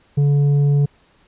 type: tone with tanh clipping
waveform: sine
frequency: 143.3 Hz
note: D3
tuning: 42 cents flat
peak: -13 dBFS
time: 0.17-0.86 s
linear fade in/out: 10 ms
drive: 5 dB
effects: pink hiss -56 dBFS RMS until 1.27 s + resampled to 8000 Hz